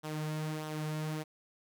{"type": "tone with flanger", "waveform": "sawtooth", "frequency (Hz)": 154.4, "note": "D#3", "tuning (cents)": -13, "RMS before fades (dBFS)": -37, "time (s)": [0.03, 1.24], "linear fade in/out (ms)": 20, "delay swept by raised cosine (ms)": [0.42, 4.02], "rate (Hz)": 1.6, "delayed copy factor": -0.5, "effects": []}